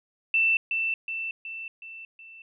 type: tone with echo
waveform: sine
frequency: 2670 Hz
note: E7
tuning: 22 cents sharp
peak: -19 dBFS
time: 0.34-0.57 s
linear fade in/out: 2 ms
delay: 370 ms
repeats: 5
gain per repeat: -5 dB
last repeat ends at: 2.42 s
effects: none